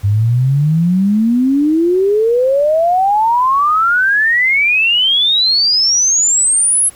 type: exponential sweep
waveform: sine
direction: up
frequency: 97.8 to 11000 Hz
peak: -9 dBFS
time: 0.03-6.9 s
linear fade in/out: 20 ms
effects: pink hiss -43 dBFS RMS until 6.95 s